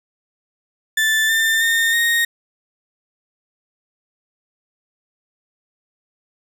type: tone with pitch steps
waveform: 35% pulse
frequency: 1760 / 1792.8 / 1826.3 / 1860.4 Hz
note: A6 / A6 / A#6 / A#6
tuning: 0 / +32 / -36 / -4 cents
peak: -13 dBFS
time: 0.97-2.25 s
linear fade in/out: 5 ms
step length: 320 ms
effects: none